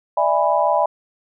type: chord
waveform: sine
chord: E dominant seventh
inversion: third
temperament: just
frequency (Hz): 593.3 / 659.3 / 824.1 / 988.9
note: D5 / E5 / G#5 / B5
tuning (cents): +18 / 0 / -14 / +2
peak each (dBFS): -20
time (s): 0.17-0.86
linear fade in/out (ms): 5
effects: none